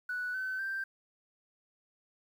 sine tone with pitch steps, 1480 / 1524.2 / 1569.8 Hz, F#6 / G6 / G6, 0 / -49 / +2 cents, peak -32 dBFS, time 0.09-0.84 s, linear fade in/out 5 ms, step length 250 ms, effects tanh soft clip ceiling -28 dBFS + 10-bit

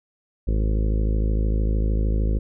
harmonic tone, 53.2 Hz, G#1, 42 cents sharp, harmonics 1 / 2 / 3 / 4 / 5 / 6 / 7 / 8 / 9 / 10, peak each -19 / -28 / -34 / -32 / -39 / -36 / -38 / -39 / -40 / -42 dBFS, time 0.47-2.39 s, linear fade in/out 10 ms, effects none

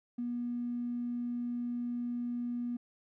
triangle tone, 241.2 Hz, B3, 41 cents flat, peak -29 dBFS, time 0.18-2.77 s, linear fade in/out 10 ms, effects tanh soft clip ceiling -31 dBFS

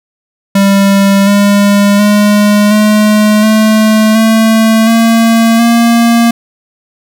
square tone with pitch steps, 197.5 / 202.2 / 207.1 / 212 / 217.1 / 222.3 / 227.7 / 233.1 Hz, G3 / G#3 / G#3 / G#3 / A3 / A3 / A#3 / A#3, +13 / -46 / -5 / +36 / -23 / +18 / -40 / 0 cents, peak -5 dBFS, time 0.55-6.31 s, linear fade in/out 5 ms, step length 720 ms, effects none

